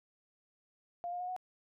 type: tone with pitch steps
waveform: sine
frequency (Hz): 698.5 / 710.7 / 723.1 / 735.8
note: F5 / F5 / F#5 / F#5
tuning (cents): 0 / +30 / -40 / -10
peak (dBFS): -36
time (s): 1.04-1.364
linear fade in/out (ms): 0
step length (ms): 81
effects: none